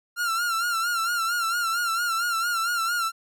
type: tone with vibrato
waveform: 45% pulse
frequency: 1381 Hz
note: F6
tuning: 20 cents flat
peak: -23 dBFS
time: 0.16-3.12 s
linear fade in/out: 50 ms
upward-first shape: sine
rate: 4.4 Hz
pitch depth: 73 cents each way
effects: none